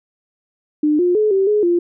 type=tone with pitch steps; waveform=sine; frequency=300.8 / 355.6 / 427.1 / 386.8 / 420.1 / 347.2 Hz; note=D4 / F4 / G#4 / G4 / G#4 / F4; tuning=+42 / +31 / +48 / -23 / +20 / -10 cents; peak=-12 dBFS; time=0.83-1.79 s; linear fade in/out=5 ms; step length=160 ms; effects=none